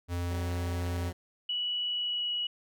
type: tone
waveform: square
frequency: 87.31 Hz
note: F2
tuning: in tune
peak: -31 dBFS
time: 0.08-1.13 s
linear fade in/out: 50 ms
type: tone with vibrato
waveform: 15% pulse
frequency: 184.2 Hz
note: F#3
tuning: 7 cents flat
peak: -36 dBFS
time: 0.3-1.13 s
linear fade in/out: 10 ms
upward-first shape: triangle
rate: 3.2 Hz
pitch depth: 57 cents each way
type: tone with pitch glide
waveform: sine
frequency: 2942 to 2922 Hz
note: F#7 to F#7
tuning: -11 to -22 cents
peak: -29 dBFS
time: 1.49-2.47 s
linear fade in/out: 5 ms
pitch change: -11 cents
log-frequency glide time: 1.86-2.35 s
effects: none